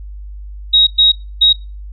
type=tone bursts at uneven times; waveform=sine; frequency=3792 Hz; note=A#7; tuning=29 cents sharp; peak=-6 dBFS; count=3; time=0.73-0.87 / 0.98-1.12 / 1.41-1.53 s; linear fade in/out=10 ms; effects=noise-tail reverb RT60 0.3 s tail -22 dB re dry + added 50 Hz sine -27 dBFS peak until 1.92 s